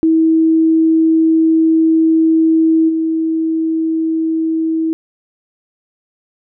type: tone with level steps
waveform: sine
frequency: 322.4 Hz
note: E4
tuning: 38 cents flat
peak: -8 / -13 dBFS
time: 0.03-4.93 s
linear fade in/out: 0 ms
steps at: 2.88 s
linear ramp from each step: 20 ms
effects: none